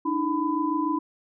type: tone cluster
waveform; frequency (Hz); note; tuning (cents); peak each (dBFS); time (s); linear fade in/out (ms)
sine; 294.2 / 321 / 1002; D4 / E4 / B5; +3 / -46 / +25; -27; 0.05-0.99; 10
effects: none